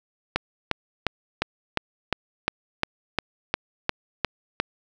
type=click train; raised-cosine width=0.3 ms; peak=-5 dBFS; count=13; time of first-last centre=0.36-4.6 s; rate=2.83 Hz; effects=none